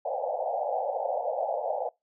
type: band-pass noise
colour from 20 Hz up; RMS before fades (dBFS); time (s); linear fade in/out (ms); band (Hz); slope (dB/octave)
pink; -30; 0.05-1.89; 5; 500 to 840; 96
effects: noise-tail reverb RT60 0.2 s tail -25 dB re dry